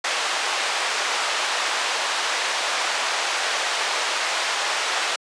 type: band-pass noise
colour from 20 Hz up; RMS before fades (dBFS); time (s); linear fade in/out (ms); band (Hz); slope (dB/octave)
pink; -24; 0.04-5.16; 5; 730 to 5800; 12
effects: high-pass 400 Hz 12 dB/octave + resampled to 22050 Hz